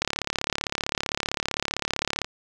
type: click train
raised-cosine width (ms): 0.2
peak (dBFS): -7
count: 80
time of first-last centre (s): 0.02-2.245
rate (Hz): 35.5
effects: none